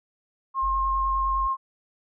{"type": "tone with vibrato", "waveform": "sine", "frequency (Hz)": 1068, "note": "C6", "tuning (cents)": 35, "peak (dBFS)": -22, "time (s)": [0.54, 1.57], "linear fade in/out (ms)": 50, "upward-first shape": "sine", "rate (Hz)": 9.8, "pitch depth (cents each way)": 10}
{"type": "tone", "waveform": "sine", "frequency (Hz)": 47.03, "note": "F#1", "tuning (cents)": 29, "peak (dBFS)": -29, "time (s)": [0.62, 1.48], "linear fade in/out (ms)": 20}
{"effects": []}